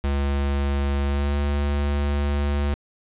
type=tone with pitch glide; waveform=square; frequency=70.2 to 71.76 Hz; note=C#2 to D2; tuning=+22 to -40 cents; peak=-21 dBFS; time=0.04-2.74 s; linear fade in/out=0 ms; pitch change=+38 cents; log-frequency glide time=1.05-1.37 s; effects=resampled to 8000 Hz + 10-bit